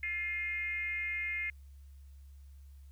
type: tone with frequency modulation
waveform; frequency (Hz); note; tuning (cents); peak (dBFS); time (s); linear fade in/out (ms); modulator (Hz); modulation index
sine; 2116; C7; +19; -33; 0.03-1.5; 2; 372; 0.62
effects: added 69 Hz sine -50 dBFS peak until 2.91 s + white hiss -73 dBFS RMS until 2.91 s